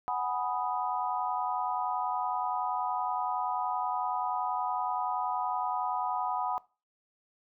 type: chord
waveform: sine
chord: G# minor seventh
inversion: third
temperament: equal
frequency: 740 / 830.6 / 987.8 / 1244.5 Hz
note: F#5 / G#5 / B5 / D#6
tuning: 0 / 0 / 0 / 0 cents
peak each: -33 / -36 / -33 / -37 dBFS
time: 0.08-6.58 s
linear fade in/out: 0 ms
effects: noise-tail reverb RT60 0.3 s tail -20 dB re dry